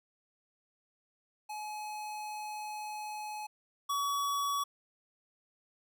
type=tone pair in turn; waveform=square; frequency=848 / 1131.9 Hz; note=G#5 / C#6; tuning=+36 / +36 cents; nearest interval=perfect fourth; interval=500 cents; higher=second; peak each=-39 / -31 dBFS; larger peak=second; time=1.49-3.47 / 3.89-4.64 s; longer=first; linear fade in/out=10 ms; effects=none